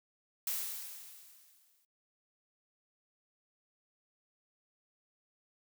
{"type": "noise with exponential decay", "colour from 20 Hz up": "blue", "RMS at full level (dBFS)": -34, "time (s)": [0.47, 1.85], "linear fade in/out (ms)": 2, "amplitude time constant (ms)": 300, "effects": ["noise-tail reverb RT60 0.1 s tail -21 dB re dry"]}